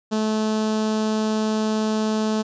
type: tone with notch filter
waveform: sawtooth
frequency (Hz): 216.7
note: A3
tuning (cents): -26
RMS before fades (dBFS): -22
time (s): 0.11-2.43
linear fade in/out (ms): 20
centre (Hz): 2100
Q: 1.2
effects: resampled to 16000 Hz